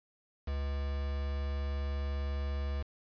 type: tone with quantisation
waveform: triangle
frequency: 70.2 Hz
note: C#2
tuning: 22 cents sharp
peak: -30 dBFS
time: 0.47-2.83 s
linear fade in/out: 10 ms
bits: 7
effects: resampled to 11025 Hz